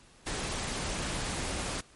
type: noise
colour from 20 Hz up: pink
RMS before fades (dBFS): -34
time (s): 0.26-1.81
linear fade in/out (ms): 10
effects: pink hiss -58 dBFS RMS until 1.95 s + MP3 48 kbps